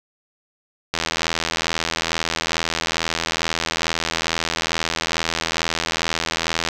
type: click train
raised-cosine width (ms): 0.2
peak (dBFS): -3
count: 474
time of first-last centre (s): 0.94-6.687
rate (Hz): 82.3
effects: none